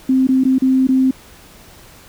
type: tone with dropouts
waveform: sine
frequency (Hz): 261.6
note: C4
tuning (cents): 0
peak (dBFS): -10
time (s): 0.09-1.11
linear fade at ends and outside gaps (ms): 5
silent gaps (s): 0.271-0.288 / 0.438-0.451 / 0.584-0.62 / 0.871-0.888
effects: pink hiss -43 dBFS RMS until 2.08 s